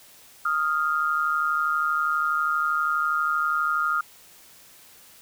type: tone pair together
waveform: sine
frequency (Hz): 1244.5 / 1396.9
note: D#6 / F6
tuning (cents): 0 / 0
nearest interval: major second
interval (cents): 200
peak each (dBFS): -24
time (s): 0.45-4.01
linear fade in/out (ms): 5
effects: white hiss -51 dBFS RMS until 5.21 s